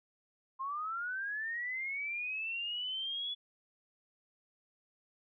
sine linear sweep, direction up, 1046 to 3424 Hz, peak -35 dBFS, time 0.59-3.35 s, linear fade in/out 20 ms, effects none

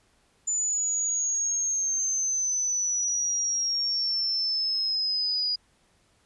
sine exponential sweep, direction down, 7040 to 4890 Hz, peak -24 dBFS, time 0.47-5.56 s, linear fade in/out 10 ms, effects pink hiss -65 dBFS RMS until 6.25 s + resampled to 24000 Hz

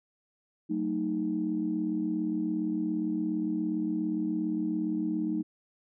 sine chord, D# diminished, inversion first, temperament just, 186.68 / 224 / 311.1 Hz, F#3 / A3 / D#4, +16 / +31 / 0 cents, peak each -34 / -33 / -29 dBFS, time 0.69-5.43 s, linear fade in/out 20 ms, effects tanh soft clip ceiling -18 dBFS

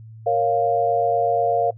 sine chord, Bb minor, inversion none, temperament equal, 466.2 / 554.4 / 698.5 Hz, Bb4 / Db5 / F5, 0 / 0 / 0 cents, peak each -22 / -23 / -19 dBFS, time 0.26-1.71 s, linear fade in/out 10 ms, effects noise-tail reverb RT60 0.1 s tail -20 dB re dry + added 111 Hz sine -38 dBFS peak until 1.77 s

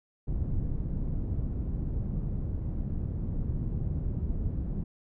pink low-pass noise, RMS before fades -31 dBFS, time 0.27-4.84 s, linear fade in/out 10 ms, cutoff 180 Hz, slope 12 dB/octave, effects none

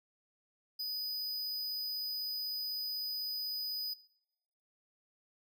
square tone, 4978 Hz, D#8, in tune, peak -36 dBFS, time 0.79-3.94 s, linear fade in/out 10 ms, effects noise-tail reverb RT60 0.9 s tail -21 dB re dry

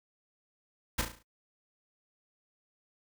pink noise with echo, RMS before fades -29 dBFS, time 0.98-1.02 s, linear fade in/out 10 ms, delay 35 ms, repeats 6, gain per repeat -6 dB, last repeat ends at 1.23 s, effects noise-tail reverb RT60 0.1 s tail -24 dB re dry

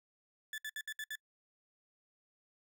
35% pulse tone bursts, 1736 Hz, A6, 24 cents flat, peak -37 dBFS, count 6, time 0.53-1.155 s, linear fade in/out 2 ms, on 50 ms, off 65 ms, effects noise-tail reverb RT60 0.1 s tail -26 dB re dry

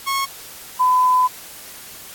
sawtooth / sine tone pair in turn, 1094 / 1007.7 Hz, C#6 / B5, -23 / +35 cents, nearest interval minor second, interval 142 cents, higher first, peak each -15 / -12 dBFS, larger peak second, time 0.06-0.26 / 0.79-1.28 s, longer second, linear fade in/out 20 ms, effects white hiss -38 dBFS RMS until 2.14 s + AAC 64 kbps

